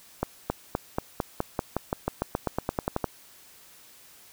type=accelerating click train; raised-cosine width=1 ms; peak=-11 dBFS; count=19; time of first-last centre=0.23-3.043 s; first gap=270 ms; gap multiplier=0.93; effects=white hiss -53 dBFS RMS until 4.32 s